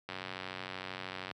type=click train; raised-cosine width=0.3 ms; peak=-23 dBFS; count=115; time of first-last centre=0.09-1.313 s; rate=93.2 Hz; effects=high-pass 100 Hz 12 dB/octave